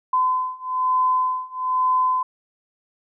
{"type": "beating tone pair", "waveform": "sine", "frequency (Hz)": [1019, 1020.1], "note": ["C6", "C6"], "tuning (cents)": [-46, -44], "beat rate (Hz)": 1.1, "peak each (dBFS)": [-22, -21], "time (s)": [0.13, 2.23], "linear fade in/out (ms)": 5, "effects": []}